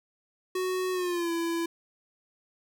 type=tone with pitch glide; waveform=square; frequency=370 to 335.4 Hz; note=F#4 to E4; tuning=0 to +30 cents; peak=-28 dBFS; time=0.55-1.66 s; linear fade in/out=5 ms; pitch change=-170 cents; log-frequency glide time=0.92-1.31 s; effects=none